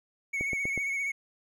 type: tone with vibrato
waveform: triangle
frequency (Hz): 2217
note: C#7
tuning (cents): 0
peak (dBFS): -27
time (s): 0.33-1.12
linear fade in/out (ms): 10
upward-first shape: sine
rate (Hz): 15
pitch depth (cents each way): 35
type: click train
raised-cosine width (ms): 2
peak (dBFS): -22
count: 4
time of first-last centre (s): 0.41-0.777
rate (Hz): 8.18
effects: none